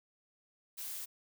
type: noise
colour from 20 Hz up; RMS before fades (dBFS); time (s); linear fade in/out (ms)
blue; -42; 0.77-1.06; 20
effects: none